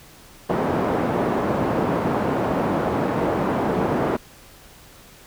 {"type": "band-pass noise", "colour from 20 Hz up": "pink", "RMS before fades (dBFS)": -22, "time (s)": [0.49, 4.17], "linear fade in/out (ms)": 10, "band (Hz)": [180, 890], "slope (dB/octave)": 12, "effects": ["pink hiss -47 dBFS RMS until 5.26 s"]}